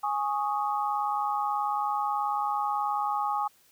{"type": "chord", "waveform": "sine", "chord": "Ab suspended fourth", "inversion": "none", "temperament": "just", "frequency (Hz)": [830.6, 1107.5, 1245.9], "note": ["Ab5", "Db6", "Eb6"], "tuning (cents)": [0, -2, 2], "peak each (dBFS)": [-28, -32, -32], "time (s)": [0.03, 3.48], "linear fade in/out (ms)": 10, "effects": ["white hiss -62 dBFS RMS until 3.71 s"]}